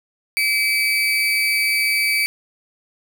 35% pulse tone with amplitude modulation, 2298 Hz, D7, 38 cents flat, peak -12 dBFS, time 0.37-2.26 s, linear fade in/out 0 ms, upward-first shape sine, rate 217 Hz, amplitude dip 55%, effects none

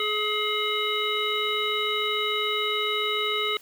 harmonic tone, 423.5 Hz, G#4, 34 cents sharp, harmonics 1 / 3 / 5 / 7 / 9, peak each -30 / -30 / -30 / -30 / -30 dBFS, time 0-3.57 s, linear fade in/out 2 ms, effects white hiss -52 dBFS RMS until 3.61 s

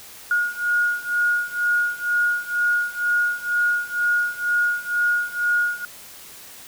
sine beating tone pair, 1436 / 1438.1 Hz, F6 / F#6, +48 / -50 cents, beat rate 2.1 Hz, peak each -23 / -21 dBFS, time 0.31-5.85 s, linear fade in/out 2 ms, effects white hiss -42 dBFS RMS until 6.67 s

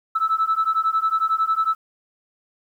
sine beating tone pair, 1306 / 1317 Hz, E6 / E6, -17 / -2 cents, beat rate 11 Hz, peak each -20 dBFS, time 0.15-1.75 s, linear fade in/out 10 ms, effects tanh soft clip ceiling -12 dBFS + 9-bit

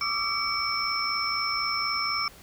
sine tone cluster, 1157 / 1221 / 1340 / 2273 / 5350 Hz, D6 / D#6 / E6 / C#7 / E8, -26 / -33 / +28 / +43 / +25 cents, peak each -33 / -34 / -35 / -31 / -29 dBFS, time 0.01-2.28 s, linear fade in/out 2 ms, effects pink hiss -50 dBFS RMS until 2.42 s

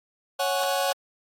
sawtooth chord, C# suspended fourth, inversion none, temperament just, 554.4 / 739.2 / 831.5 Hz, C#5 / F#5 / G#5, 0 / -2 / +2 cents, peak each -22 / -23 / -27 dBFS, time 0.39-0.93 s, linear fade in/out 10 ms, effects AAC 48 kbps

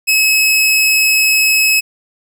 sawtooth tone, 2573 Hz, E7, 43 cents flat, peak -6 dBFS, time 0.07-1.81 s, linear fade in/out 20 ms, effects none

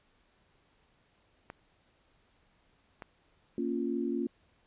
clicks, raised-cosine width 0.5 ms, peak -27 dBFS, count 2, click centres 1.501 / 3.022 s
sine chord, Bb minor, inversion none, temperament equal, 233.1 / 277.2 / 349.2 Hz, Bb3 / Db4 / F4, 0 / 0 / 0 cents, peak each -34 dBFS, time 3.58-4.27 s, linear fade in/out 2 ms
effects pink hiss -69 dBFS RMS until 4.66 s + resampled to 8000 Hz

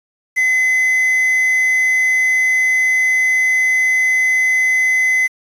triangle tone with quantisation, 2034 Hz, C7, 50 cents flat, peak -10 dBFS, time 0.36-5.28 s, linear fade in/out 20 ms, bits 6, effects resampled to 32000 Hz

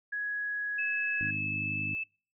sine tone, 1671 Hz, G#6, 10 cents sharp, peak -31 dBFS, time 0.12-1.31 s, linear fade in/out 10 ms
sine tone with pitch glide, 2600 to 2624 Hz, E7 to E7, -24 to -9 cents, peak -31 dBFS, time 0.78-2.04 s, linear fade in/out 10 ms, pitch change +15 cents, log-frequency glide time 1.25-1.8 s
harmonic tone, 51.2 Hz, G#1, 24 cents flat, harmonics 2 / 3 / 4 / 5 / 6, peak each -40 / -42 / -43 / -44 / -45 dBFS, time 1.21-1.95 s, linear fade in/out 0 ms
effects noise-tail reverb RT60 0.4 s tail -26 dB re dry

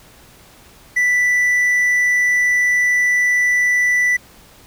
triangle tone, 1975.5 Hz, B6, in tune, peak -11 dBFS, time 0.96-4.17 s, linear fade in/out 10 ms, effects pink hiss -46 dBFS RMS until 4.66 s

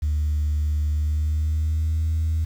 sine tone with pitch glide, 75.2 to 80.13 Hz, D2 to E2, +42 to -49 cents, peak -18 dBFS, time 0.02-2.45 s, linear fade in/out 10 ms, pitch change +109 cents, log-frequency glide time 0.89-2.09 s, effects tanh soft clip ceiling -17 dBFS + 8-bit

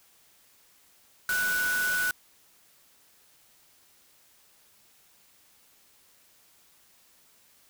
sine tone in noise, 1480 Hz, F#6, in tune, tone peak -25 dBFS, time 1.29-2.11 s, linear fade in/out 2 ms, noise white, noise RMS -34 dBFS, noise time 1.29-2.11 s, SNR +6 dB, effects white hiss -61 dBFS RMS until 7.69 s

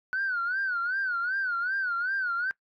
sine tone with vibrato, 1480 Hz, F#6, in tune, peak -25 dBFS, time 0.13-2.51 s, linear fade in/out 0 ms, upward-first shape sine, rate 2.6 Hz, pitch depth 130 cents each way, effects noise-tail reverb RT60 0.1 s tail -21 dB re dry + tanh soft clip ceiling -22 dBFS

